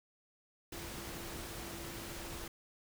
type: tone in noise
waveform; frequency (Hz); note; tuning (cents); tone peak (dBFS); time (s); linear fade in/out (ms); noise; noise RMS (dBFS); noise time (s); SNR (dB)
sine; 338.2; E4; +44; -51; 0.72-2.48; 5; pink; -45; 0.72-2.48; -9
effects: none